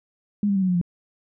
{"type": "tone with pitch steps", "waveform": "sine", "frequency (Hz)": [205.6, 198.83, 192.28, 185.94, 179.81, 173.89], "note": ["G#3", "G3", "G3", "F#3", "F#3", "F3"], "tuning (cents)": [-17, 25, -33, 9, -49, -7], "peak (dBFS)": -18, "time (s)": [0.43, 0.814], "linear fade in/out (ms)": 2, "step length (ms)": 64, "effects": []}